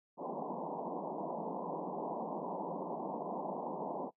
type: band-pass noise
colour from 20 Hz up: white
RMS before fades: -40 dBFS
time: 0.17-4.11 s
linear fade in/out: 50 ms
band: 160 to 1000 Hz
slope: 96 dB/octave
effects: noise-tail reverb RT60 0.1 s tail -21 dB re dry